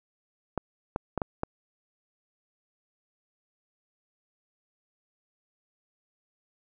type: clicks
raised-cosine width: 1 ms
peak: -14 dBFS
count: 5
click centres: 0.577 / 0.961 / 1.177 / 1.218 / 1.434 s
effects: none